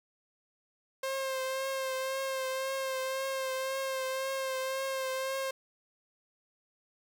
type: tone with vibrato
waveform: sawtooth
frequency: 530 Hz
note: C5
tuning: 22 cents sharp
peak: -28 dBFS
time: 1.03-5.51 s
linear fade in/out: 5 ms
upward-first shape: triangle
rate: 1.9 Hz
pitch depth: 29 cents each way
effects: none